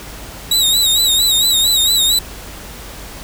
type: tone with vibrato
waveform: sawtooth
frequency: 3829 Hz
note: A#7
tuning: 46 cents sharp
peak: -8 dBFS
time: 0.51-2.19 s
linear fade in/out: 5 ms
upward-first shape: sine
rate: 4.4 Hz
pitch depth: 79 cents each way
effects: added 50 Hz sine -35 dBFS peak until 3.23 s + pink hiss -33 dBFS RMS until 3.23 s